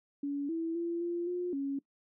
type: tone with pitch steps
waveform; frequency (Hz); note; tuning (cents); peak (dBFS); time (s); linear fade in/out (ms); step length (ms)
sine; 283.8 / 328.9 / 340 / 345.1 / 356 / 276.9; C#4 / E4 / F4 / F4 / F4 / C#4; +41 / -4 / -46 / -21 / +33 / -2; -31; 0.23-1.79; 5; 260
effects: noise-tail reverb RT60 0.1 s tail -20 dB re dry